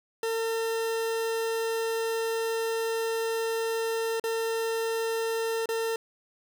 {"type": "tone with dropouts", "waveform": "40% pulse", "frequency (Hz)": 452.8, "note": "A4", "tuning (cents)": 50, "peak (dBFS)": -26, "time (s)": [0.23, 5.96], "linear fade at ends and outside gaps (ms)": 2, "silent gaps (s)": [[4.198, 4.239], [5.658, 5.689]], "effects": ["10-bit"]}